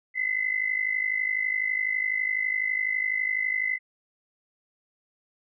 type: tone pair together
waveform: sine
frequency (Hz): 2012 / 2064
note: B6 / C7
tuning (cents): +32 / -24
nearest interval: unison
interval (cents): 44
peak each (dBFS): -27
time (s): 0.14-3.79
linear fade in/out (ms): 50
effects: none